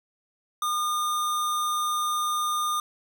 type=tone; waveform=square; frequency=1214 Hz; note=D#6; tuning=43 cents flat; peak=-25 dBFS; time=0.62-2.8 s; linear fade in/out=2 ms; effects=none